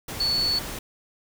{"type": "tone in noise", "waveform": "sine", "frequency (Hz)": 4435, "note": "C#8", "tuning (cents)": 0, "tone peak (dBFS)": -21, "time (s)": [0.2, 0.59], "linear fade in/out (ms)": 5, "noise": "pink", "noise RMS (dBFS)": -34, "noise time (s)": [0.08, 0.79], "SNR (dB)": 10, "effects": []}